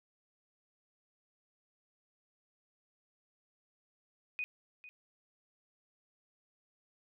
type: tone with echo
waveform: sine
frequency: 2486 Hz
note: D#7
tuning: 2 cents flat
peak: -34 dBFS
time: 4.39-4.44 s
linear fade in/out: 0 ms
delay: 450 ms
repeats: 1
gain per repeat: -15 dB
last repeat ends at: 4.89 s
effects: none